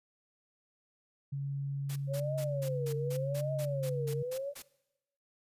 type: tone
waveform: sine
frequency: 139.3 Hz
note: C#3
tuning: 9 cents sharp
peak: -33 dBFS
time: 1.32-4.23 s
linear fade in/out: 10 ms
type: noise bursts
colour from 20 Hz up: white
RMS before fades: -45 dBFS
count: 12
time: 1.89-4.624 s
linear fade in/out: 10 ms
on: 72 ms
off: 170 ms
type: tone with vibrato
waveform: sine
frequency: 535 Hz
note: C5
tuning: 38 cents sharp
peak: -34 dBFS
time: 2.07-4.54 s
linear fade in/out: 50 ms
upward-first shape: triangle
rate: 0.86 Hz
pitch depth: 300 cents each way
effects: noise-tail reverb RT60 0.9 s tail -21 dB re dry + resampled to 32000 Hz